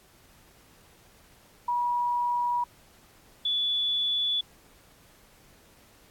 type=tone pair in turn; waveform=sine; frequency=966 / 3442 Hz; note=B5 / A7; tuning=-39 / -39 cents; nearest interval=octave + minor seventh; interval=2200 cents; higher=second; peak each=-24 dBFS; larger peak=neither; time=1.68-2.64 / 3.45-4.41 s; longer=neither; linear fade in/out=5 ms; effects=pink hiss -58 dBFS RMS until 6.1 s + AAC 64 kbps